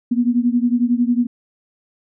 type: beating tone pair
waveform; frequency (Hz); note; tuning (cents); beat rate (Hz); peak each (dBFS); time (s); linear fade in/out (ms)
sine; 237.8 / 248.8; A#3 / B3; +35 / +13; 11; -16 / -18; 0.11-1.27; 10
effects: none